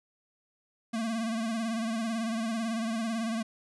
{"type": "tone with vibrato", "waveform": "square", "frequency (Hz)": 225.8, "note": "A3", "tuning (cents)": 45, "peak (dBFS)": -30, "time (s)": [0.93, 3.43], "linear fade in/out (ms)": 10, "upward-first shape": "sine", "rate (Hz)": 18, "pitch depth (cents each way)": 61, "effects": ["resampled to 24000 Hz", "12-bit"]}